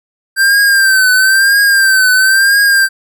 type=tone with vibrato; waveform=square; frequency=1568 Hz; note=G6; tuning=in tune; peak=-7 dBFS; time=0.36-2.89 s; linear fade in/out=50 ms; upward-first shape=triangle; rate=1 Hz; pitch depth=78 cents each way; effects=none